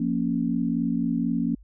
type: chord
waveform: sine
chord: Bb minor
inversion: second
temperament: equal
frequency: 174.61 / 233.1 / 277.2 Hz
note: F3 / Bb3 / Db4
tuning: 0 / 0 / 0 cents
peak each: -28 / -25 / -27 dBFS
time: 0-1.55 s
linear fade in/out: 5 ms
effects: added 50 Hz sine -47 dBFS peak until 1.63 s